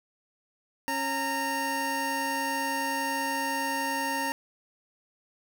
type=tone pair together; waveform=25% pulse; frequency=273.6 / 922 Hz; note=C#4 / A#5; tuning=-23 / -19 cents; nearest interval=octave + major sixth; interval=2104 cents; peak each=-30 / -25 dBFS; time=0.88-4.32 s; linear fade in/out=0 ms; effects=none